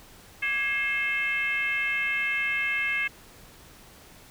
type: tone with frequency modulation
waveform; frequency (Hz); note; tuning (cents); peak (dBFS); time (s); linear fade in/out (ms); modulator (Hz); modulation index
sine; 2143; C7; +41; -24; 0.42-3.08; 10; 488; 1.1
effects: pink hiss -51 dBFS RMS until 4.3 s